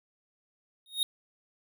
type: tone with exponential growth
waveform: square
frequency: 3729 Hz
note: A#7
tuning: in tune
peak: -22 dBFS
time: 0.86-1.03 s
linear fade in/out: 1 ms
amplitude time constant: 36 ms
effects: none